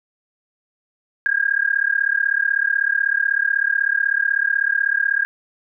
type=tone with amplitude modulation; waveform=sine; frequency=1621 Hz; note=G#6; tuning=42 cents flat; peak=-12 dBFS; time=1.26-5.25 s; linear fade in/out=0 ms; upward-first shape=sine; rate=36.1 Hz; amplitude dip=95%; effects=none